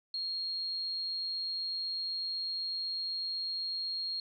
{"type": "tone", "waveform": "sine", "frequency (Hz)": 4258, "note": "C8", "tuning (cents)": 30, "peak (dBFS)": -33, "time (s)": [0.14, 4.2], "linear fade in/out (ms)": 2, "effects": []}